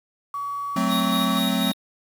sine tone, 1134 Hz, C#6, 39 cents sharp, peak -26 dBFS, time 0.34-1.39 s, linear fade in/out 2 ms
square chord, F# diminished, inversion none, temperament equal, 185 / 220 / 261.6 Hz, F#3 / A3 / C4, 0 / 0 / 0 cents, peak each -26 dBFS, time 0.76-1.72 s, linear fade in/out 5 ms
square tone with tremolo, 3758 Hz, A#7, 13 cents sharp, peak -26 dBFS, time 0.88-1.74 s, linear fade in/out 50 ms, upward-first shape square, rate 4.1 Hz, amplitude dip 45%
effects 8-bit

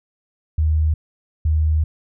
sine tone pair in turn, 77.78 / 77.78 Hz, D#2 / D#2, 0 / 0 cents, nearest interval unison, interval 0 cents, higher neither, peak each -14 dBFS, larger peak neither, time 0.58-0.94 / 1.45-1.84 s, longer second, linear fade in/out 5 ms, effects none

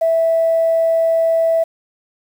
sine tone, 657 Hz, E5, 6 cents flat, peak -11 dBFS, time 0.01-1.64 s, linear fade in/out 10 ms, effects tanh soft clip ceiling -7 dBFS + 7-bit

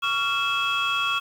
sine tone cluster, 1126 / 1382 / 2622 / 3305 Hz, C#6 / F6 / E7 / G#7, +27 / -19 / -10 / -9 cents, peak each -26 dBFS, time 0.02-1.2 s, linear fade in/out 20 ms, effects tanh soft clip ceiling -16 dBFS + 8-bit

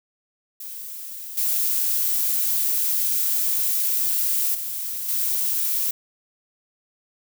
violet noise with level steps, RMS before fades -35 / -22 / -29 / -23 dBFS, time 0.6-5.91 s, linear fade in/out 5 ms, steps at 1.37 / 4.54 / 5.08 s, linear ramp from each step 10 ms, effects none

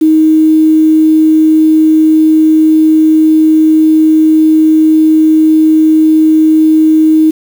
sine tone with quantisation, 314.1 Hz, D#4, 16 cents sharp, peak -3 dBFS, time 0.01-7.31 s, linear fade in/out 10 ms, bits 5, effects none

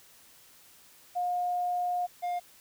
sine / triangle tone pair in turn, 714 / 708.2 Hz, F5 / F5, +38 / +24 cents, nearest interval unison, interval 14 cents, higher first, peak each -27 dBFS, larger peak neither, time 1.15-2.07 / 2.22-2.4 s, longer first, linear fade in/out 20 ms, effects white hiss -57 dBFS RMS until 2.6 s

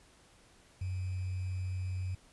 sine tone with sample-and-hold, 92.5 Hz, F#2, in tune, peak -33 dBFS, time 0.81-2.15 s, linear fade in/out 5 ms, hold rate 2450 Hz, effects pink hiss -62 dBFS RMS until 2.32 s + resampled to 24000 Hz

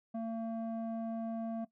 square tone with low-pass filter, 226.5 Hz, A#3, 50 cents flat, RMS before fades -38 dBFS, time 0.14-1.65 s, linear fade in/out 10 ms, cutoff 680 Hz, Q 1.7, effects noise-tail reverb RT60 0.1 s tail -17 dB re dry

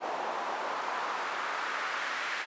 pink noise with band-pass filter sweep, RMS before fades -34 dBFS, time 0-2.46 s, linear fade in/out 50 ms, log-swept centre 760 to 1800 Hz, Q 1.7, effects high-pass 300 Hz 12 dB/octave + resampled to 16000 Hz

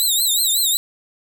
15% pulse tone with vibrato, 3875 Hz, B7, 34 cents flat, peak -9 dBFS, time 0-0.77 s, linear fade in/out 0 ms, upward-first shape triangle, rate 5.4 Hz, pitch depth 150 cents each way, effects none

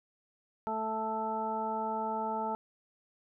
harmonic tone, 220 Hz, A3, in tune, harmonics 1 / 2 / 3 / 4 / 6, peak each -40 / -40 / -40 / -33 / -42 dBFS, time 0.67-2.55 s, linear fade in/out 0 ms, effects none

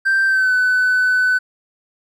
triangle tone with pitch glide, 1568 to 1504.1 Hz, G6 to F#6, 0 to +28 cents, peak -10 dBFS, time 0.05-1.39 s, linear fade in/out 20 ms, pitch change -72 cents, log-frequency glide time 0.26-0.53 s, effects tanh soft clip ceiling -8 dBFS

